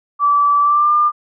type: tone with pitch glide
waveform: sine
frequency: 1157 to 1200.6 Hz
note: D6 to D6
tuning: -26 to +38 cents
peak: -10 dBFS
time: 0.19-1.12 s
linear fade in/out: 50 ms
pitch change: +64 cents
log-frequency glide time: 0.61-0.93 s
effects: none